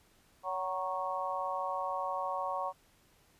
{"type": "harmonic tone with a mistuned harmonic", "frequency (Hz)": 187.1, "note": "F#3", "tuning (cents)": 20, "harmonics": [3, 4, 5, 6], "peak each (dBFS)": [-39, -38, -38, -37], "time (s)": [0.43, 2.73], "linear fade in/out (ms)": 50, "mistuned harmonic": 6, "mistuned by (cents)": -32, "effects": ["pink hiss -66 dBFS RMS until 3.39 s", "resampled to 32000 Hz"]}